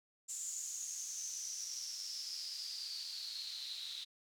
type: noise with band-pass filter sweep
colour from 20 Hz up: white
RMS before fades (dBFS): -44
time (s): 0.28-4.05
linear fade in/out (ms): 20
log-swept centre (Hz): 7300 to 3800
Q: 9.8
effects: none